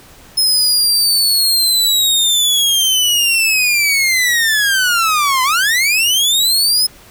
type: linear two-way sweep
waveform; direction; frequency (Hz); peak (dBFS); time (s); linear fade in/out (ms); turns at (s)
sawtooth; down then up; 5170 to 1006 to 5170; -8; 0.37-6.87; 10; 5.43
effects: pink hiss -42 dBFS RMS until 7.1 s